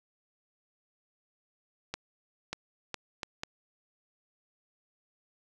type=accelerating click train; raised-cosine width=0.2 ms; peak=-17 dBFS; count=5; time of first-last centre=1.94-3.434 s; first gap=590 ms; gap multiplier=0.7; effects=none